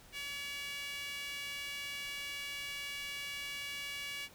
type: tone with high-pass filter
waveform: sawtooth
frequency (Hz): 568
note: C#5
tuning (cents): +42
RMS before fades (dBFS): -42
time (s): 0.12-4.29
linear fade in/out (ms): 50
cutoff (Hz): 2400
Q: 3.1
effects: pink hiss -59 dBFS RMS until 4.34 s